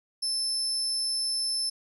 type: tone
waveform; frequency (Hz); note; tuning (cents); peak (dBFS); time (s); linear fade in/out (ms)
35% pulse; 5274; E8; 0; -24; 0.22-1.7; 10
effects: none